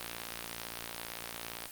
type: click train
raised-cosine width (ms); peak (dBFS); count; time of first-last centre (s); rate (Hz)
0.2; -21; 96; 0.01-1.656; 57.7
effects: white hiss -46 dBFS RMS until 1.71 s + Opus 24 kbps